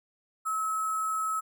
sine tone with sample-and-hold, 1292 Hz, E6, 35 cents flat, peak -27 dBFS, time 0.45-1.41 s, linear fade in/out 20 ms, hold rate 8820 Hz, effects none

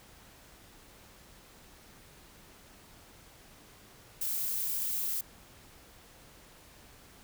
violet noise, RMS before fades -33 dBFS, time 4.21-5.21 s, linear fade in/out 5 ms, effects pink hiss -56 dBFS RMS until 7.23 s

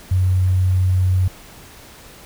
sine tone with sample-and-hold, 92.5 Hz, F#2, in tune, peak -13 dBFS, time 0.11-1.28 s, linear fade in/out 5 ms, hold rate 11025 Hz, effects pink hiss -42 dBFS RMS until 2.25 s

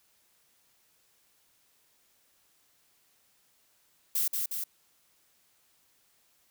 violet noise with echo, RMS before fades -28 dBFS, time 4.15-4.28 s, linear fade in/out 5 ms, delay 180 ms, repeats 2, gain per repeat -3 dB, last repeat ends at 4.64 s, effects white hiss -68 dBFS RMS until 6.5 s

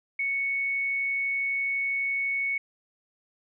sine tone, 2217 Hz, C#7, in tune, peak -25 dBFS, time 0.19-2.58 s, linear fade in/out 5 ms, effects none

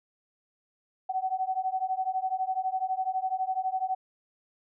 sine beating tone pair, 748 / 760 Hz, F#5 / F#5, +19 / +46 cents, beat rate 12 Hz, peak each -30 dBFS, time 1.09-3.95 s, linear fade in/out 10 ms, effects none

